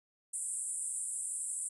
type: band-pass noise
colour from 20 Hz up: pink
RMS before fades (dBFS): -38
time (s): 0.33-1.69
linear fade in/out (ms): 10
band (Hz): 7900 to 9900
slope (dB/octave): 96
effects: none